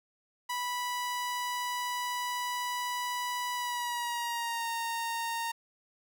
sawtooth tone with pitch glide, 984 to 923.4 Hz, B5 to A#5, -7 to -17 cents, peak -28 dBFS, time 0.49-5.52 s, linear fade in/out 10 ms, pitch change -110 cents, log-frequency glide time 3.55-4.68 s, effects none

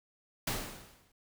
pink noise with exponential decay, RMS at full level -31 dBFS, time 0.47-1.12 s, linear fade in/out 5 ms, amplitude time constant 140 ms, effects none

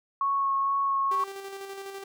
sine tone with vibrato, 1100 Hz, C#6, 14 cents flat, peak -23 dBFS, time 0.21-1.24 s, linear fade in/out 2 ms, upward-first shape sine, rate 2.2 Hz, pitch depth 11 cents each way
sawtooth tone with tremolo, 392 Hz, G4, in tune, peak -32 dBFS, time 1.11-2.04 s, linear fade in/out 5 ms, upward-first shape square, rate 12 Hz, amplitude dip 35%
effects none

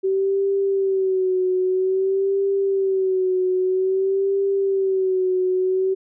sine tone with vibrato, 381.3 Hz, G4, 48 cents flat, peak -17 dBFS, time 0.03-5.95 s, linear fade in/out 20 ms, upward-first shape sine, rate 0.51 Hz, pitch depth 57 cents each way, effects none

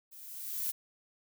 violet noise with level ramp, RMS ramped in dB -52 to -32 dBFS, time 0.11-0.72 s, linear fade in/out 20 ms, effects none

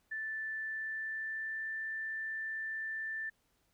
sine tone with pitch glide, 1760 to 1772.2 Hz, A6 to A6, 0 to +12 cents, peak -36 dBFS, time 0.11-3.3 s, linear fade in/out 10 ms, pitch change +12 cents, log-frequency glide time 0.59-1.7 s, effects pink hiss -75 dBFS RMS until 3.73 s

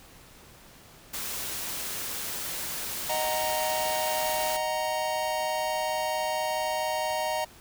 white noise, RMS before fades -34 dBFS, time 1.13-4.57 s, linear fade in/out 10 ms
square chord, D# minor, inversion none, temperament just, 622.3 / 746.7 / 933.4 Hz, D#5 / F#5 / A#5, 0 / +16 / +2 cents, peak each -31 / -34 / -32 dBFS, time 3.09-7.45 s, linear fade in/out 10 ms
effects pink hiss -52 dBFS RMS until 7.6 s

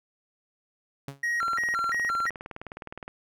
sawtooth tone with exponential decay, 138.59 Hz, C#3, in tune, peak -28 dBFS, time 1.08-1.23 s, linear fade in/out 2 ms, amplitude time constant 32 ms
triangle tone with vibrato, 1607 Hz, G6, 43 cents sharp, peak -23 dBFS, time 1.23-2.3 s, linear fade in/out 5 ms, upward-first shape square, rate 2.9 Hz, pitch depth 280 cents each way
click train, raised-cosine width 0.5 ms, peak -23 dBFS, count 33, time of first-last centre 1.43-3.079 s, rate 19.4 Hz
effects none

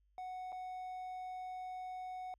triangle tone with dropouts, 739 Hz, F#5, 2 cents flat, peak -40 dBFS, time 0.18-2.34 s, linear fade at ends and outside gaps 1 ms, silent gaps 0.521-0.526 s, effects added 50 Hz sine -70 dBFS peak until 2.38 s

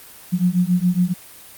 sine beating tone pair, 175.7 / 182.9 Hz, F3 / F#3, +11 / -20 cents, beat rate 7.2 Hz, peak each -18 dBFS, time 0.32-1.14 s, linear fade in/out 20 ms, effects white hiss -42 dBFS RMS until 1.57 s + Opus 32 kbps

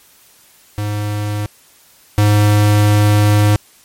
square tone pair in turn, 104.3 / 104.3 Hz, G#2 / G#2, +8 / +8 cents, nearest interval unison, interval 0 cents, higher neither, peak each -18 / -9 dBFS, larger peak second, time 0.78-1.46 / 2.18-3.56 s, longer second, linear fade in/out 0 ms, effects white hiss -48 dBFS RMS until 3.84 s + MP3 64 kbps

